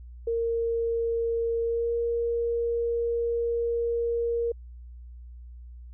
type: tone with pitch glide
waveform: sine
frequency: 462 to 468.2 Hz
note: A#4 to A#4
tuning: -16 to +8 cents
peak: -24 dBFS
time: 0.27-4.52 s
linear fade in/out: 5 ms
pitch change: +24 cents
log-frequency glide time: 1.62-1.92 s
effects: added 60 Hz sine -41 dBFS peak until 5.93 s